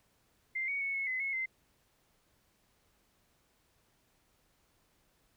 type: tone with pitch steps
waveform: sine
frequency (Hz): 2091 / 2237 / 2209 / 2188 / 2034 / 2184 / 2071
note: C7 / C#7 / C#7 / C#7 / C7 / C#7 / C7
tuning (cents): -2 / +15 / -7 / -23 / -50 / -26 / -18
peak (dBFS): -32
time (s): 0.55-1.46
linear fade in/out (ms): 10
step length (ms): 130
effects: pink hiss -72 dBFS RMS until 5.36 s